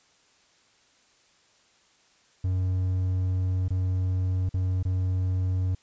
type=tone with dropouts; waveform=triangle; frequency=92.5 Hz; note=F#2; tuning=in tune; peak=-21 dBFS; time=2.44-5.75 s; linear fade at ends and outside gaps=5 ms; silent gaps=3.683-3.704 / 4.492-4.54 / 4.829-4.851 s; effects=white hiss -62 dBFS RMS until 5.82 s + resampled to 16000 Hz